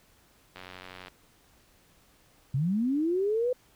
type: click train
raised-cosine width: 0.3 ms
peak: -27 dBFS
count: 49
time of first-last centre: 0.56-1.082 s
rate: 91.9 Hz
type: linear sweep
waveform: sine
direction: up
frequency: 124.5 to 510 Hz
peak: -24 dBFS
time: 2.54-3.53 s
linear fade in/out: 5 ms
effects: pink hiss -62 dBFS RMS until 3.75 s